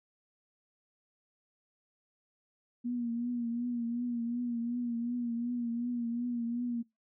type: tone with vibrato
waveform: sine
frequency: 238.3 Hz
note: A#3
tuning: 38 cents sharp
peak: -31 dBFS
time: 2.84-6.83 s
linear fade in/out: 20 ms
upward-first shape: triangle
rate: 2.7 Hz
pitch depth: 55 cents each way
effects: noise-tail reverb RT60 0.2 s tail -24 dB re dry